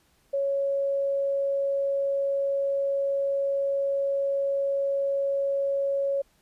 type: tone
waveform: sine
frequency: 554.4 Hz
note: C#5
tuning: in tune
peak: -23 dBFS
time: 0.33-6.22 s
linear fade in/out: 10 ms
effects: pink hiss -65 dBFS RMS until 6.41 s + resampled to 32000 Hz